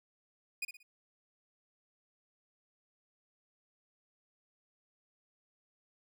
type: tone with echo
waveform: 40% pulse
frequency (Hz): 2466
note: D#7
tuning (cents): -16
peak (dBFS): -33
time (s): 0.62-0.65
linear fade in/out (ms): 5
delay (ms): 60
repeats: 3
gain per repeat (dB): -9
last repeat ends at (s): 0.83
effects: none